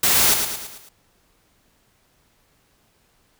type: noise with echo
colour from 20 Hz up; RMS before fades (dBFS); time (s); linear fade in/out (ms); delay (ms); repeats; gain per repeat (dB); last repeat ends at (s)
white; -17; 0.03-0.34; 5; 110; 5; -6; 0.89
effects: pink hiss -62 dBFS RMS until 3.39 s